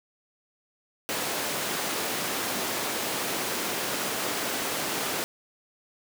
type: high-pass noise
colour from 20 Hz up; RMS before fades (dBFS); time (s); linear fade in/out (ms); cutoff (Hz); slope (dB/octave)
pink; -30; 1.09-5.24; 0; 270; 12
effects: none